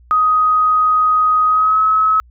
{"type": "tone with pitch glide", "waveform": "sine", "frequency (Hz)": [1253, 1285.3], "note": ["D#6", "E6"], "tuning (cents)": [12, -44], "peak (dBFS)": -10, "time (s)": [0.11, 2.2], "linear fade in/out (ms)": 0, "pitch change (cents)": 44, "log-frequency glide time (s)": [1.47, 1.79], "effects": ["added 60 Hz sine -43 dBFS peak until 2.3 s"]}